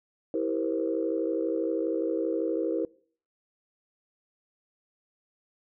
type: chord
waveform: sine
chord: C dominant seventh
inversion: first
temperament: just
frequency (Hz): 327 / 392.4 / 470.9 / 523.3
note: E4 / G4 / Bb4 / C5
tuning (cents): -14 / +2 / +18 / 0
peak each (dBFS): -29 / -33 / -30 / -33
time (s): 0.34-2.85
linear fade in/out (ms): 2
effects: noise-tail reverb RT60 0.5 s tail -23 dB re dry + tanh soft clip ceiling -15 dBFS